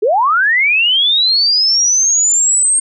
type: linear sweep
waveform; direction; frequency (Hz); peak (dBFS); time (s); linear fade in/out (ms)
sine; up; 380.5 to 8580; -9; 0.02-2.8; 10
effects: none